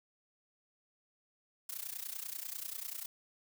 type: noise with amplitude modulation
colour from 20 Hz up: blue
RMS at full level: -39 dBFS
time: 1.69-3.06 s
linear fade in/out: 5 ms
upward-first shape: sine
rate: 30.2 Hz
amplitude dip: 85%
effects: none